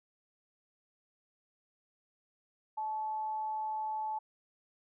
sine tone with amplitude modulation, 867 Hz, A5, 26 cents flat, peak -32 dBFS, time 2.77-4.19 s, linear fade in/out 10 ms, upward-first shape sine, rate 241 Hz, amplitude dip 25%, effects none

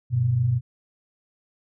sine tone pair together, 98 / 123.47 Hz, G2 / B2, 0 / 0 cents, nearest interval major third, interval 400 cents, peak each -27 / -19 dBFS, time 0.1-0.61 s, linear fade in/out 50 ms, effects none

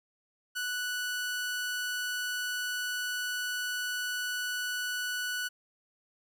sawtooth tone, 1480 Hz, F#6, in tune, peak -28 dBFS, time 0.55-5.49 s, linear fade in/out 20 ms, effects none

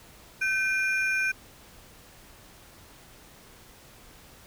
triangle ring-modulated tone, 1975.5 Hz, B6, in tune, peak -19 dBFS, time 0.41-1.32 s, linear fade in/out 10 ms, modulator 439 Hz, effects pink hiss -52 dBFS RMS until 4.46 s

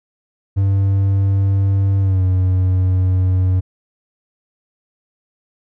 triangle tone with pitch glide, 97.8 to 92.63 Hz, G2 to F#2, -4 to +2 cents, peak -10 dBFS, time 0.56-3.61 s, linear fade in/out 20 ms, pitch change -94 cents, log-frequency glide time 2-2.23 s, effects none

